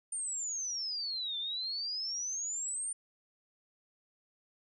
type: exponential two-way sweep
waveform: sine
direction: down then up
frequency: 9040 to 3520 to 9040 Hz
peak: -34 dBFS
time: 0.12-2.93 s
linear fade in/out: 5 ms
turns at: 1.38 s
effects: none